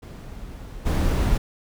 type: noise with level steps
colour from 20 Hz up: brown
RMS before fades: -37 / -21 dBFS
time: 0.02-1.38 s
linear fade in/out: 10 ms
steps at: 0.85 s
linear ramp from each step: 20 ms
effects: none